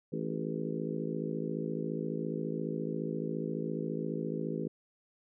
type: harmonic tone with a mistuned harmonic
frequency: 54.5 Hz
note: A1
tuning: 16 cents flat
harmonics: 3 / 4 / 5 / 6 / 7 / 8 / 9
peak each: -38 / -39 / -40 / -41 / -41 / -42 / -43 dBFS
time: 0.12-4.68 s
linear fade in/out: 10 ms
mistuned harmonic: 8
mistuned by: -47 cents
effects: none